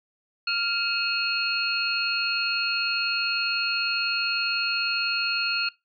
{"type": "tone cluster", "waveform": "sine", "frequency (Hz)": [1393, 2547, 2777, 4311], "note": ["F6", "D#7", "F7", "C#8"], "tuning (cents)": [-5, 40, -10, -49], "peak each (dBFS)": [-29, -29, -31, -27], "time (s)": [0.47, 5.69], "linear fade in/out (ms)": 5, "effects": ["noise-tail reverb RT60 0.2 s tail -20 dB re dry"]}